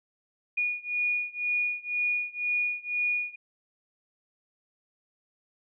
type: beating tone pair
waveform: sine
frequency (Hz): 2448 / 2450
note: D#7 / D#7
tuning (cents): -29 / -27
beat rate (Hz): 2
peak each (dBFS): -29 / -30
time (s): 0.57-3.36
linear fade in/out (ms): 10
effects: none